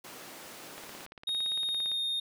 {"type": "high-pass noise", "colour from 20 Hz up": "pink", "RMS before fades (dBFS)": -47, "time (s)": [0.04, 1.06], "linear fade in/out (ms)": 5, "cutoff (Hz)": 260, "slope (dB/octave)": 12}
{"type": "click train", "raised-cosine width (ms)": 0.3, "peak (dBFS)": -30, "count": 21, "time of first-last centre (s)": [0.78, 1.916], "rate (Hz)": 17.6}
{"type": "tone with pitch glide", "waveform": "triangle", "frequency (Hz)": [3729, 3684], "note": ["A#7", "A#7"], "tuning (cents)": [0, -21], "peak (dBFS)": -28, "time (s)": [1.27, 2.2], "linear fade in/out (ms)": 5, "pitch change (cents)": -21, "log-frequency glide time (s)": [1.52, 2.01]}
{"effects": []}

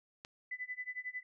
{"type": "click", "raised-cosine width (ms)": 0.2, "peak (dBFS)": -29, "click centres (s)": 0.249}
{"type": "tone with tremolo", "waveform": "sine", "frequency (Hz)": 2000, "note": "B6", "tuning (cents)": 21, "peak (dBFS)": -36, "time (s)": [0.51, 1.23], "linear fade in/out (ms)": 5, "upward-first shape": "sine", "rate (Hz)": 11, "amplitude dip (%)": 95}
{"effects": []}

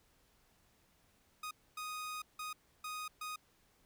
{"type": "tone bursts at uneven times", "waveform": "sawtooth", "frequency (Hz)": 1244.5, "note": "D#6", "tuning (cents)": 0, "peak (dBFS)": -37, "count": 5, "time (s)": [[1.43, 1.51], [1.77, 2.22], [2.39, 2.53], [2.84, 3.08], [3.21, 3.36]], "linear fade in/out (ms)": 5, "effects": ["pink hiss -71 dBFS RMS until 3.85 s"]}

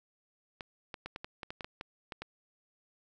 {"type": "clicks", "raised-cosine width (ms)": 0.3, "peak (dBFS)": -24, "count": 12, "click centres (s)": [0.608, 0.942, 1.06, 1.161, 1.245, 1.432, 1.505, 1.608, 1.645, 1.811, 2.122, 2.22], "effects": []}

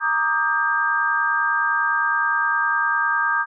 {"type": "chord", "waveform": "sine", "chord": "Eb major seventh", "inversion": "second", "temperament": "equal with one note detuned", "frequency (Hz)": [932.3, 1174.7, 1244.5, 1596.3], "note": ["Bb5", "D6", "Eb6", "G6"], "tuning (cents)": [0, 0, 0, 31], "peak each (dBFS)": [-26, -26, -24, -20], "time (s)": [0, 3.46], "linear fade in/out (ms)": 50, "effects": []}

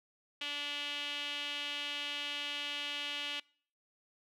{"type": "tone with band-pass filter", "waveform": "sawtooth", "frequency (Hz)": 289.9, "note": "D4", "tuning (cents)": -22, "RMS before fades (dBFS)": -39, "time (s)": [0.41, 3.4], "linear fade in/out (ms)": 5, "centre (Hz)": 3000, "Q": 4.3, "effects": ["noise-tail reverb RT60 0.5 s tail -24 dB re dry"]}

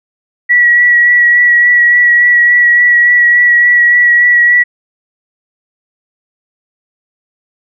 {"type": "tone with vibrato", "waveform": "sine", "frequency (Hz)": 1932, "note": "B6", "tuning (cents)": -39, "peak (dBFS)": -4, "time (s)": [0.49, 4.64], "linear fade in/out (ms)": 20, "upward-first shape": "sine", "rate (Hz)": 3.5, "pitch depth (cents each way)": 16, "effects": []}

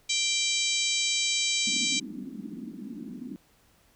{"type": "harmonic tone", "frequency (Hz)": 784, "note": "G5", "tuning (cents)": 0, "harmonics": [3, 4, 5, 6, 7, 8, 9, 10], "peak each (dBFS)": [-31, -32, -30, -36, -36, -33, -35, -35], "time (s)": [0.09, 2], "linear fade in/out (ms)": 10}
{"type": "band-pass noise", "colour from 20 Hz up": "white", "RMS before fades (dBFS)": -39, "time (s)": [1.67, 3.36], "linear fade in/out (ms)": 0, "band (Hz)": [190, 290], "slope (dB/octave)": 48}
{"effects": ["pink hiss -63 dBFS RMS until 3.95 s"]}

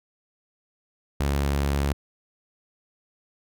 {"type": "tone", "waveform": "sawtooth", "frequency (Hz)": 70.4, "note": "C#2", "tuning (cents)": 27, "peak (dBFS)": -18, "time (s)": [1.2, 1.93], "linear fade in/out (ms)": 5, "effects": []}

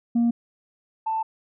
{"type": "tone pair in turn", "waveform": "sine", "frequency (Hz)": [235.2, 885.4], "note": ["A#3", "A5"], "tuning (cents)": [16, 11], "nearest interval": "octave + major seventh", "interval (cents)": 2295, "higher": "second", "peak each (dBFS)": [-15, -22], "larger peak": "first", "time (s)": [[0.15, 0.31], [1.06, 1.23]], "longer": "second", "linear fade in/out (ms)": 10, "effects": ["tanh soft clip ceiling -16 dBFS"]}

